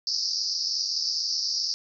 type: band-pass noise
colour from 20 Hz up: white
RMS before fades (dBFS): -28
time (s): 0.07-1.74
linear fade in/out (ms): 0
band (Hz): 4600 to 5500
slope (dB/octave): 96
effects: none